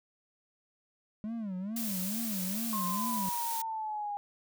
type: tone with vibrato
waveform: triangle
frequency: 205.8 Hz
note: G#3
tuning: 16 cents flat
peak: -32 dBFS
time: 1.24-3.29 s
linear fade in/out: 0 ms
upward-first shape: sine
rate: 2.3 Hz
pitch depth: 210 cents each way
type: noise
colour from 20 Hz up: blue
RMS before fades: -37 dBFS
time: 1.76-3.62 s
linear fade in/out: 5 ms
type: exponential sweep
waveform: sine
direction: down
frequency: 1076 to 812 Hz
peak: -33 dBFS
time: 2.73-4.17 s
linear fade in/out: 0 ms
effects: none